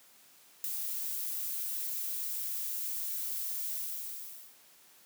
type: noise with ADSR envelope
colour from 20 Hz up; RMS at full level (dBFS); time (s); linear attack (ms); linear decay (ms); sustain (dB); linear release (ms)
violet; -28; 0.64-4.57; 4; 3; -8; 840
effects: white hiss -60 dBFS RMS until 5.05 s + high-pass 150 Hz 12 dB/octave